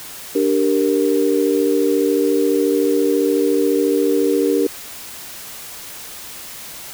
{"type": "chord", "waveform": "sine", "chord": "G minor", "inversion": "second", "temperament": "equal", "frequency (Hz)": [293.7, 392, 466.2], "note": ["D4", "G4", "Bb4"], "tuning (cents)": [0, 0, 0], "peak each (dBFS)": -18, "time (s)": [0.35, 4.67], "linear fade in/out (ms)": 5, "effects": ["white hiss -34 dBFS RMS until 6.93 s"]}